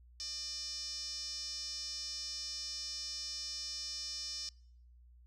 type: tone with band-pass filter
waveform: 5% pulse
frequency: 600 Hz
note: D5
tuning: 37 cents sharp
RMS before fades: -42 dBFS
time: 0.2-4.49 s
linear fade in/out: 0 ms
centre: 5300 Hz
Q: 6
effects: noise-tail reverb RT60 0.7 s tail -26 dB re dry + added 60 Hz sine -57 dBFS peak until 5.26 s